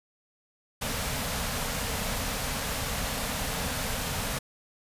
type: band-stop noise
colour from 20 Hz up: pink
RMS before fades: -31 dBFS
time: 0.81-4.39 s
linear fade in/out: 10 ms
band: 280 to 420 Hz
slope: 96 dB/octave
effects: resampled to 32000 Hz